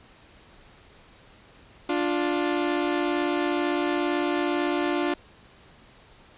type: tone pair together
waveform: sawtooth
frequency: 293.7 / 351.6 Hz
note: D4 / F4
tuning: 0 / +12 cents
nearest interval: minor third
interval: 312 cents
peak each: -22 dBFS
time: 1.89-5.14 s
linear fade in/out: 5 ms
effects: pink hiss -53 dBFS RMS until 6.37 s + resampled to 8000 Hz